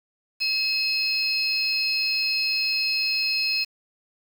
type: tone cluster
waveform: sine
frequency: 2576 / 4222 / 5130 Hz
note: E7 / C8 / E8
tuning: -41 / +15 / -48 cents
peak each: -26 dBFS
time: 0.4-3.65 s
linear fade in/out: 20 ms
effects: 7-bit